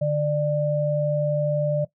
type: tone pair together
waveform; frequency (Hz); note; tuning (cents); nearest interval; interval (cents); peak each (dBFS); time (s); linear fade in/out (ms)
sine; 148 / 594.2; D3 / D5; +14 / +20; 2 octaves; 2406; -23 / -22; 0.01-1.85; 10
effects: noise-tail reverb RT60 0.1 s tail -17 dB re dry